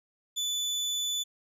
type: tone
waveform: 30% pulse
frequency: 3485 Hz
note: A7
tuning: 17 cents flat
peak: -26 dBFS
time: 0.36-1.24 s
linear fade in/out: 20 ms
effects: resampled to 32000 Hz